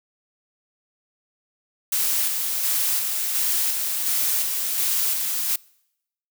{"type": "noise with tremolo", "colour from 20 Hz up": "blue", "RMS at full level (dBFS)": -22, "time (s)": [1.92, 5.56], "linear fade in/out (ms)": 5, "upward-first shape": "square", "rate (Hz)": 1.4, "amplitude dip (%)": 30, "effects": ["noise-tail reverb RT60 0.8 s tail -25 dB re dry"]}